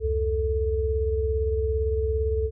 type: tone cluster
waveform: sine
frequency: 68.4 / 86 / 439.8 Hz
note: C#2 / F2 / A4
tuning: -23 / -26 / -1 cents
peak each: -25 / -31 / -25 dBFS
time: 0-2.51 s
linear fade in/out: 50 ms
effects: none